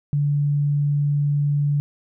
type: tone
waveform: sine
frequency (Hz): 144.8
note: D3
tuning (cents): -24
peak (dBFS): -17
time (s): 0.13-1.8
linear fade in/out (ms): 0
effects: none